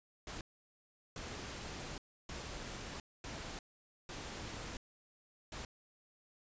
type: noise bursts at uneven times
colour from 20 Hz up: pink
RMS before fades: -45 dBFS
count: 6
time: 0.27-0.41 / 1.16-1.98 / 2.29-3 / 3.24-3.59 / 4.09-4.77 / 5.52-5.65 s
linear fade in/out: 2 ms
effects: resampled to 16000 Hz